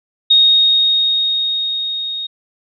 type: tone with level ramp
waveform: sine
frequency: 3729 Hz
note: A#7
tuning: in tune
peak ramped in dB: -6 to -21 dBFS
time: 0.3-2.27 s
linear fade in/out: 10 ms
effects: none